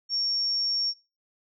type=tone; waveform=sine; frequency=5510 Hz; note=F8; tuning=24 cents flat; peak=-24 dBFS; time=0.09-0.94 s; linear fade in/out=50 ms; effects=noise-tail reverb RT60 0.3 s tail -24 dB re dry